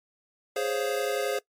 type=chord; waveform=square; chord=Db major seventh; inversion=second; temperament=equal; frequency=415.3 / 523.3 / 554.4 / 698.5 Hz; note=Ab4 / C5 / Db5 / F5; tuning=0 / 0 / 0 / 0 cents; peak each=-31 / -31 / -34 / -36 dBFS; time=0.56-1.39 s; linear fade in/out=5 ms; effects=noise-tail reverb RT60 0.1 s tail -21 dB re dry + MP3 64 kbps